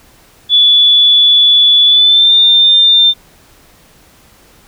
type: tone with pitch glide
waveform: sine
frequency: 3442 to 3601 Hz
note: A7 to A7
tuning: -39 to +39 cents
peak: -4 dBFS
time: 0.49-3.14 s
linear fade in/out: 50 ms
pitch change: +78 cents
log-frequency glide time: 1.86-2.34 s
effects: pink hiss -45 dBFS RMS until 4.67 s